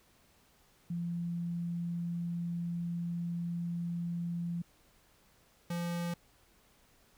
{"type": "tone pair in turn", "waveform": ["sine", "square"], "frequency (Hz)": [171.5, 172.22], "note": ["F3", "F3"], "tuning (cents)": [-31, -24], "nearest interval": "unison", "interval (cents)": 7, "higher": "second", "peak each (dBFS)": [-33, -34], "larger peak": "first", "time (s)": [[0.9, 4.62], [5.7, 6.14]], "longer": "first", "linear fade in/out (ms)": 5, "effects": ["pink hiss -66 dBFS RMS until 7.17 s"]}